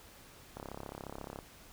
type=click train; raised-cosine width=1 ms; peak=-28 dBFS; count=29; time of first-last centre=0.57-1.389 s; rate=34.2 Hz; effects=pink hiss -56 dBFS RMS until 1.72 s